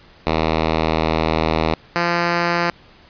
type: tone pair in turn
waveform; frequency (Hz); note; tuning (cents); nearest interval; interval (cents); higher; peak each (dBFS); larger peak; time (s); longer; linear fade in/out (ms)
5% pulse; 79.8 / 172.24; D#2 / F3; +44 / -24; octave + minor second; 1332; second; -5; neither; 0.27-1.74 / 1.96-2.7; first; 0
effects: pink hiss -48 dBFS RMS until 3.09 s + resampled to 11025 Hz